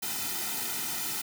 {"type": "noise with comb filter", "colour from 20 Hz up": "white", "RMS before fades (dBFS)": -33, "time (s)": [0.02, 1.22], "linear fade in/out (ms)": 10, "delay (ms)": 1.8, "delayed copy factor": -0.9, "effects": []}